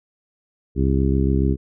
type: harmonic tone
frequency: 67.1 Hz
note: C2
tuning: 44 cents sharp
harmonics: 1 / 2 / 3 / 4 / 5 / 6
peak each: -19 / -22 / -24 / -25 / -26 / -27 dBFS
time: 0.75-1.57 s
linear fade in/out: 50 ms
effects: none